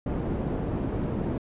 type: low-pass noise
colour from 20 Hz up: white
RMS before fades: -29 dBFS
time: 0.06-1.38 s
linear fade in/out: 5 ms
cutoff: 310 Hz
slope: 12 dB/octave
effects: resampled to 8000 Hz